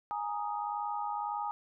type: chord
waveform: sine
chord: Ab suspended second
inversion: none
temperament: equal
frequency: 830.6 / 932.3 / 1244.5 Hz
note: Ab5 / Bb5 / Eb6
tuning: 0 / 0 / 0 cents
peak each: -35 / -38 / -39 dBFS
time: 0.11-1.51 s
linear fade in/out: 0 ms
effects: none